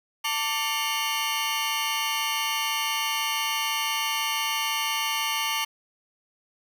35% pulse tone cluster, 892 / 1166 / 2170 / 2816 / 3063 Hz, A5 / D6 / C#7 / F7 / G7, +23 / -13 / -37 / +14 / -41 cents, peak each -30 dBFS, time 0.24-5.65 s, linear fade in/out 10 ms, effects none

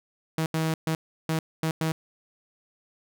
sawtooth tone bursts at uneven times, 160 Hz, D#3, 49 cents sharp, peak -20 dBFS, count 6, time 0.38-0.46 / 0.54-0.74 / 0.87-0.95 / 1.29-1.39 / 1.63-1.71 / 1.81-1.92 s, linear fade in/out 2 ms, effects none

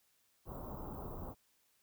pink band-stop noise, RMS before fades -45 dBFS, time 0.45-1.35 s, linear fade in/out 50 ms, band 1200 to 16000 Hz, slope 48 dB/octave, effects white hiss -74 dBFS RMS until 1.82 s

